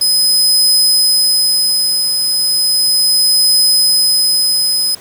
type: tone with tremolo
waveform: sawtooth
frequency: 5040 Hz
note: D#8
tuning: 21 cents sharp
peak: -5 dBFS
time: 0.01-4.95 s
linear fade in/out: 5 ms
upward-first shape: triangle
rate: 0.35 Hz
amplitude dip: 45%
effects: pink hiss -38 dBFS RMS until 5 s + high-pass 100 Hz 12 dB/octave